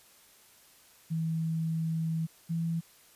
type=tone pair in turn; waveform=sine; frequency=162 / 165.69 Hz; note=E3 / E3; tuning=-30 / +9 cents; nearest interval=unison; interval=39 cents; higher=second; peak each=-28 dBFS; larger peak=neither; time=1.1-2.27 / 2.49-2.81 s; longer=first; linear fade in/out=20 ms; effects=white hiss -59 dBFS RMS until 3.15 s + resampled to 32000 Hz